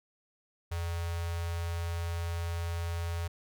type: tone with notch filter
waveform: square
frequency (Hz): 85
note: F2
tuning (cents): -46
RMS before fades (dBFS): -34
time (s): 0.71-3.28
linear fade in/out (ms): 10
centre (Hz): 250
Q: 0.72
effects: none